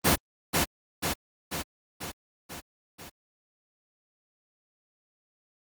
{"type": "noise with echo", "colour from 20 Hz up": "pink", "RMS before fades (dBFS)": -20, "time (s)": [0.04, 0.16], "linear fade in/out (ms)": 20, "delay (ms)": 490, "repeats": 6, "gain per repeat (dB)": -4, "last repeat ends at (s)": 3.1, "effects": ["high-pass 80 Hz 12 dB/octave", "Opus 24 kbps"]}